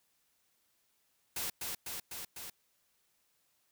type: noise with echo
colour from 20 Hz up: white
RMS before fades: -37 dBFS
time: 1.36-1.5 s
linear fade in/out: 5 ms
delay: 250 ms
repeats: 4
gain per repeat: -2 dB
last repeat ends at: 2.5 s
effects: white hiss -75 dBFS RMS until 3.71 s